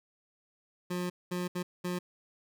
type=tone bursts at uneven times; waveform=25% pulse; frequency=178.7 Hz; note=F3; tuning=40 cents sharp; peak=-28 dBFS; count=4; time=0.9-1.1 / 1.31-1.48 / 1.55-1.63 / 1.84-1.99 s; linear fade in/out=10 ms; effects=none